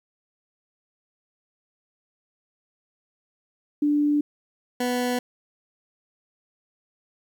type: tone pair in turn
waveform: sine / 20% pulse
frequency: 293.7 / 247 Hz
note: D4 / B3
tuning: 0 / 0 cents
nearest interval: minor third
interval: 300 cents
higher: first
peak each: -18 dBFS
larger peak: neither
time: 3.82-4.21 / 4.8-5.19 s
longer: neither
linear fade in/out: 5 ms
effects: 10-bit